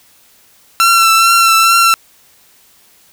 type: tone with vibrato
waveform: sawtooth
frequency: 1348 Hz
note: E6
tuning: 38 cents sharp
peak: -3 dBFS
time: 0.8-1.94 s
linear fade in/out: 0 ms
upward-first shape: triangle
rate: 2.3 Hz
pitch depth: 29 cents each way
effects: white hiss -48 dBFS RMS until 3.12 s